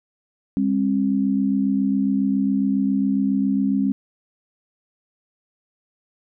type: tone pair together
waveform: sine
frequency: 201 / 268.3 Hz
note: G3 / C4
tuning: +44 / +44 cents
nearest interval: perfect fourth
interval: 500 cents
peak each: -20 dBFS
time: 0.57-3.92 s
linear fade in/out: 0 ms
effects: none